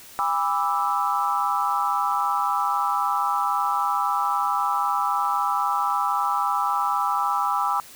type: chord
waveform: sine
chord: E dominant seventh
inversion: first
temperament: equal with one note detuned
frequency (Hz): 810.2 / 987.8 / 1174.7 / 1318.5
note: G#5 / B5 / D6 / E6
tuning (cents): -43 / 0 / 0 / 0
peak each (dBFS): -26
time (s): 0.19-7.8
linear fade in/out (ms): 0
effects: white hiss -45 dBFS RMS until 7.95 s